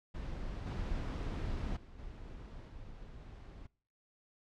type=noise with level steps; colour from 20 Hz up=brown; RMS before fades=-41 / -37 / -53 / -48 / -50 dBFS; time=0.14-3.67 s; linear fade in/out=10 ms; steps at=0.66 / 1.76 / 1.98 / 2.68 s; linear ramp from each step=10 ms; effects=noise-tail reverb RT60 0.5 s tail -24 dB re dry + low-pass 5000 Hz 12 dB/octave